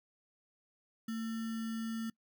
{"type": "tone with sample-and-hold", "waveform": "sine", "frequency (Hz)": 225.2, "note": "A3", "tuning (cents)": 40, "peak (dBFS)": -35, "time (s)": [1.08, 2.1], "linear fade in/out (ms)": 5, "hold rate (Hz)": 1575, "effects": ["noise-tail reverb RT60 0.1 s tail -24 dB re dry"]}